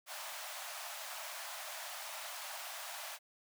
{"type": "high-pass noise", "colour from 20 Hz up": "pink", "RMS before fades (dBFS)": -45, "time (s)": [0.06, 3.19], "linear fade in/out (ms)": 50, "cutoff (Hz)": 590, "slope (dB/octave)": 96, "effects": []}